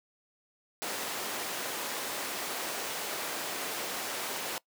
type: high-pass noise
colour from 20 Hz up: pink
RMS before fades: -36 dBFS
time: 0.82-4.58 s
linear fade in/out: 0 ms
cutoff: 400 Hz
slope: 12 dB/octave
effects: noise-tail reverb RT60 0.1 s tail -22 dB re dry